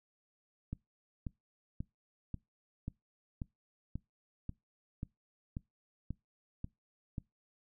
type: click train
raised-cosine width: 5 ms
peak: -26 dBFS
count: 13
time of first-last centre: 0.73-7.182 s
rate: 1.86 Hz
effects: noise-tail reverb RT60 0.2 s tail -24 dB re dry